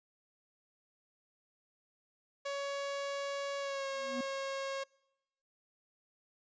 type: tone with pitch glide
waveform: sawtooth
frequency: 560 to 544.1 Hz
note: C#5 to C#5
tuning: +18 to -32 cents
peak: -32 dBFS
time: 2.45-4.84 s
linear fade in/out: 10 ms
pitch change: -50 cents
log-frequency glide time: 3.59-3.87 s
type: tone with exponential growth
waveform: triangle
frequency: 246.9 Hz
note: B3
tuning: in tune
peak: -31 dBFS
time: 3.92-4.21 s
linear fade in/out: 5 ms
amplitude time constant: 63 ms
effects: noise-tail reverb RT60 0.9 s tail -26 dB re dry + resampled to 16000 Hz